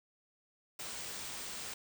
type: band-stop noise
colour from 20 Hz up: white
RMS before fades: -43 dBFS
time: 0.79-1.74 s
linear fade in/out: 5 ms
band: 9700 to 16000 Hz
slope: 96 dB/octave
effects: none